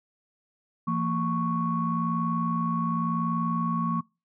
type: tone cluster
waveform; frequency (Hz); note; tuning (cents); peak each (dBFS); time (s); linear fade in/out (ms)
sine; 169.1 / 230 / 1108; E3 / A#3 / C#6; +44 / -23 / -1; -28; 0.87-4.01; 10
effects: noise-tail reverb RT60 0.3 s tail -26 dB re dry + tanh soft clip ceiling -15 dBFS